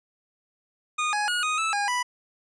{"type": "tone with pitch steps", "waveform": "25% pulse", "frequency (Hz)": [1229, 834, 1446, 1245, 1312, 815, 986], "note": ["D#6", "G#5", "F#6", "D#6", "E6", "G#5", "B5"], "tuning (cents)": [-22, 7, -40, 1, -9, -33, -3], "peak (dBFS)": -20, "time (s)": [0.98, 2.03], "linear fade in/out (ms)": 10, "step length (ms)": 150, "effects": ["resampled to 22050 Hz"]}